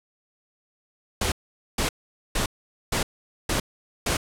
pink noise bursts, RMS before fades -24 dBFS, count 6, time 1.21-4.17 s, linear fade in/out 5 ms, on 110 ms, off 460 ms, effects low-pass 11000 Hz 12 dB/octave

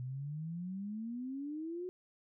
sine exponential sweep, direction up, 123.47 to 370 Hz, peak -38 dBFS, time 0-1.89 s, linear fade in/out 0 ms, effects none

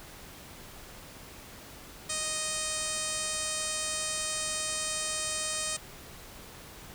5% pulse tone with low-pass filter, 622.3 Hz, D#5, in tune, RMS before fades -33 dBFS, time 2.09-5.77 s, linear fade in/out 10 ms, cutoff 8800 Hz, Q 4.5, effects pink hiss -48 dBFS RMS until 6.94 s

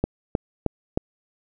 click train, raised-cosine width 2 ms, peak -7 dBFS, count 4, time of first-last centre 0.04-0.975 s, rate 3.21 Hz, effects none

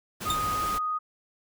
pink noise, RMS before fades -35 dBFS, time 0.2-0.79 s, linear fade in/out 20 ms
sine tone, 1244.5 Hz, D#6, in tune, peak -26 dBFS, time 0.25-0.99 s, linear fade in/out 20 ms
sawtooth tone with exponential decay, 3641 Hz, A#7, 41 cents flat, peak -21 dBFS, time 0.3-0.41 s, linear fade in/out 2 ms, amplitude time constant 23 ms
effects none

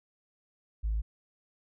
sine tone, 53.7 Hz, A1, 41 cents flat, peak -26 dBFS, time 0.83-1.02 s, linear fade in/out 20 ms, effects tanh soft clip ceiling -24 dBFS

